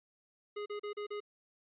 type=tone bursts; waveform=square; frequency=414.9 Hz; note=G#4; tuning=2 cents flat; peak=-38 dBFS; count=5; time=0.56-1.204 s; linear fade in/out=10 ms; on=100 ms; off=36 ms; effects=resampled to 8000 Hz